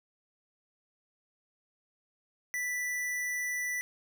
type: tone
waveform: square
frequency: 1975.5 Hz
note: B6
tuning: in tune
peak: -32 dBFS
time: 2.54-3.81 s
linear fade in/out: 0 ms
effects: none